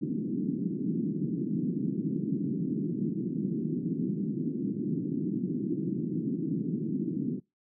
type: band-pass noise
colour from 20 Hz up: pink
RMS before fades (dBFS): -31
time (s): 0.01-7.4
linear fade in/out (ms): 20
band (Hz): 150 to 340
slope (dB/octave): 48
effects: noise-tail reverb RT60 0.2 s tail -22 dB re dry